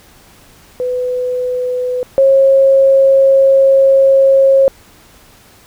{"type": "tone pair in turn", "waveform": "sine", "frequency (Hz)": [500, 541], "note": ["B4", "C#5"], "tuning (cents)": [21, -42], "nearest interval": "minor second", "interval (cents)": 137, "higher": "second", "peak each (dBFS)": [-14, -5], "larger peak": "second", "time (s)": [[0.8, 2.03], [2.18, 4.68]], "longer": "second", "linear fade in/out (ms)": 0, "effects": ["pink hiss -44 dBFS RMS until 5.66 s"]}